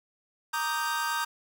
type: chord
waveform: 45% pulse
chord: Eb major seventh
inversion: second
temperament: equal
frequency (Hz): 932.3 / 1174.7 / 1244.5 / 1568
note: Bb5 / D6 / Eb6 / G6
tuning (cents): 0 / 0 / 0 / 0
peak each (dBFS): -32 / -38 / -34 / -32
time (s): 0.53-1.25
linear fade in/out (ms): 10
effects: none